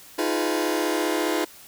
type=chord; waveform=sawtooth; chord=F half-diminished seventh; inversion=third; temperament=just; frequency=314.3 / 349.2 / 419.1 / 502.9 Hz; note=Eb4 / F4 / Ab4 / Cb5; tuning=+18 / 0 / +16 / +31 cents; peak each=-22 / -23 / -25 / -27 dBFS; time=0.18-1.45 s; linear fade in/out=10 ms; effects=white hiss -47 dBFS RMS until 1.67 s